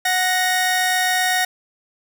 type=tone pair together; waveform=sawtooth; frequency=736.5 / 1865 Hz; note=F#5 / A#6; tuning=-8 / 0 cents; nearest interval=octave + major third; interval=1608 cents; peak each=-16 dBFS; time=0.05-1.45 s; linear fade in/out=5 ms; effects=none